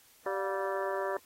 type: harmonic tone with a mistuned harmonic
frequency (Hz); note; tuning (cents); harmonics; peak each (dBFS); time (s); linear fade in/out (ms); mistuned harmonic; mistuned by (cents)
194.3; G3; -15; 2 / 3 / 4 / 5 / 6 / 7 / 8 / 9; -35 / -35 / -41 / -38 / -41 / -45 / -46 / -43; 0.26-1.17; 2; 4; -140
effects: white hiss -61 dBFS RMS until 1.25 s + AAC 48 kbps